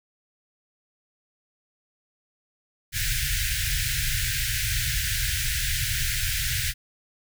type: band-stop noise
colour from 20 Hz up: pink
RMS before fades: -26 dBFS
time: 2.92-6.74 s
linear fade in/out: 50 ms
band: 140 to 1500 Hz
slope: 96 dB/octave
effects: none